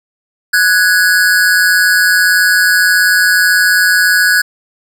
square tone pair together, 1479.5 / 1661.2 Hz, F#6 / G#6, -1 / 0 cents, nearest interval major second, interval 201 cents, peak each -11 dBFS, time 0.53-4.42 s, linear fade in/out 10 ms, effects none

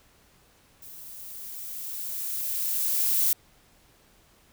violet noise with level ramp, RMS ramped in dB -45 to -22 dBFS, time 0.82-3.33 s, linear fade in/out 2 ms, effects pink hiss -60 dBFS RMS until 4.52 s

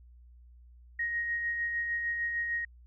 sine tone with tremolo, 1876 Hz, A#6, 11 cents sharp, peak -28 dBFS, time 0.99-2.65 s, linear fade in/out 5 ms, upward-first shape sine, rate 6.6 Hz, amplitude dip 35%, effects added 60 Hz sine -52 dBFS peak until 2.86 s

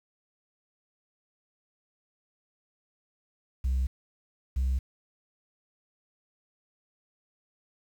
sine tone pair in turn, 64.6 / 64.97 Hz, C2 / C2, -21 / -12 cents, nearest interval unison, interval 9 cents, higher second, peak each -22 dBFS, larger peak neither, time 3.64-3.87 / 4.56-4.79 s, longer neither, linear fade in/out 10 ms, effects tanh soft clip ceiling -22 dBFS + 9-bit

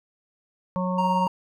harmonic tone, 183 Hz, F#3, 19 cents flat, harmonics 1 / 3 / 5 / 6, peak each -25 / -30 / -32 / -33 dBFS, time 0.76-1.27 s, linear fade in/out 0 ms
triangle tone, 932.3 Hz, A#5, in tune, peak -20 dBFS, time 0.98-1.28 s, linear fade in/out 5 ms
effects none

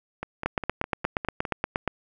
two click trains, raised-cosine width 0.5 ms, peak -16 / -9 dBFS, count 7 / 13, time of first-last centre 0.23-1.452 / 0.46-1.877 s, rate 4.91 / 8.47 Hz, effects none

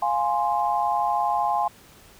sine chord, F minor, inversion none, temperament equal, 698.5 / 830.6 / 1046.5 Hz, F5 / Ab5 / C6, 0 / 0 / 0 cents, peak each -26 / -23 / -26 dBFS, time 0.02-1.68 s, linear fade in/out 5 ms, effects pink hiss -51 dBFS RMS until 2.19 s

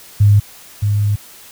sine tone pair in turn, 102.7 / 103.35 Hz, G#2 / G#2, -19 / -8 cents, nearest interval unison, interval 11 cents, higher second, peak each -6 / -12 dBFS, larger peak first, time 0.2-0.4 / 0.82-1.16 s, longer second, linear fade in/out 10 ms, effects white hiss -40 dBFS RMS until 1.51 s

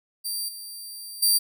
15% pulse tone with level steps, 4699 Hz, D8, in tune, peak -21 / -30 / -11 dBFS, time 0.24-1.39 s, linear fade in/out 20 ms, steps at 0.48 / 1.22 s, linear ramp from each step 10 ms, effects none

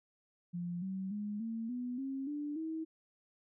sine tone with pitch steps, 174.61 / 190.41 / 207.6 / 226.4 / 246.9 / 269.3 / 293.7 / 320.2 Hz, F3 / F#3 / G#3 / A3 / B3 / C#4 / D4 / D#4, 0 / +50 / 0 / +50 / 0 / -50 / 0 / +50 cents, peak -36 dBFS, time 0.53-2.85 s, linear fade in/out 20 ms, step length 290 ms, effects none

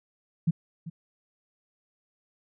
sine tone with echo, 164.81 Hz, E3, in tune, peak -19 dBFS, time 0.47-0.51 s, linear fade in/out 10 ms, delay 390 ms, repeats 1, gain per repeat -15 dB, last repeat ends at 0.9 s, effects none

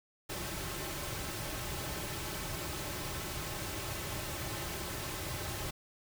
pink noise with comb filter, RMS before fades -39 dBFS, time 0.29-5.71 s, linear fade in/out 10 ms, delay 4.2 ms, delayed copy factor -0.55, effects none

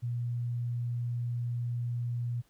sine tone, 120 Hz, B2, 49 cents flat, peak -30 dBFS, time 0.02-2.42 s, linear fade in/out 20 ms, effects pink hiss -69 dBFS RMS until 2.49 s

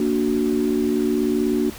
sine chord, Bb augmented, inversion none, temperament equal, 233.1 / 293.7 / 370 Hz, Bb3 / D4 / F#4, 0 / 0 / 0 cents, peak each -22 dBFS, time 0-1.7 s, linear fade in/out 2 ms, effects pink hiss -38 dBFS RMS until 1.78 s

